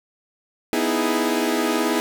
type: chord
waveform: sawtooth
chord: E major seventh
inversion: second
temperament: equal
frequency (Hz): 246.9 / 311.1 / 329.6 / 415.3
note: B3 / D#4 / E4 / G#4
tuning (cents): 0 / 0 / 0 / 0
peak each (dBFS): -21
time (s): 0.73-2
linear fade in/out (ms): 0
effects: none